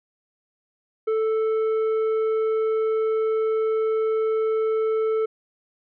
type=tone with tanh clipping; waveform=sine; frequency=440 Hz; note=A4; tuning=in tune; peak=-21 dBFS; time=1.07-5.26 s; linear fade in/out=10 ms; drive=7 dB; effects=none